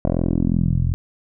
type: tone with low-pass filter sweep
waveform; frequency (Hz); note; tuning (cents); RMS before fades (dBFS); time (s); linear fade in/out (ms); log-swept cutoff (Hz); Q
10% pulse; 42.81; F1; -34; -19; 0.05-0.94; 0; 610 to 97; 2.1
effects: none